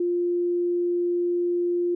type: tone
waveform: sine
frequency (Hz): 350.2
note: F4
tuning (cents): +5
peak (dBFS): -21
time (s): 0-1.95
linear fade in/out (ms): 5
effects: none